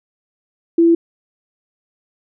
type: tone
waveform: sine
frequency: 335.1 Hz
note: E4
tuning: 29 cents sharp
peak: -8 dBFS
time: 0.78-0.95 s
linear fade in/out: 5 ms
effects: none